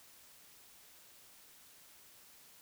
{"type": "silence", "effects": ["white hiss -60 dBFS RMS until 2.61 s"]}